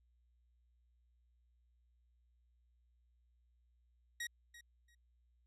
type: tone with echo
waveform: sawtooth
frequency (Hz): 1894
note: A#6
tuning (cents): +27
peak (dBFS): -36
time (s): 4.2-4.27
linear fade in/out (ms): 5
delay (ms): 340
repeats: 2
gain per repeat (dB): -15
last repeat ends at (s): 4.95
effects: added 60 Hz sine -70 dBFS peak until 5.46 s + low-pass 11000 Hz 12 dB/octave